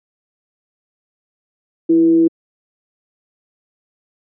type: tone with frequency modulation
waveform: sine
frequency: 329.6 Hz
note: E4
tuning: in tune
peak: -8 dBFS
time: 1.89-2.28 s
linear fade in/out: 10 ms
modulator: 157 Hz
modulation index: 0.23
effects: high-pass 200 Hz 12 dB/octave